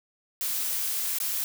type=noise with dropouts; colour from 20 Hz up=blue; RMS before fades=-29 dBFS; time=0.41-1.44 s; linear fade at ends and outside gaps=0 ms; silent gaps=1.186-1.202 s; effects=none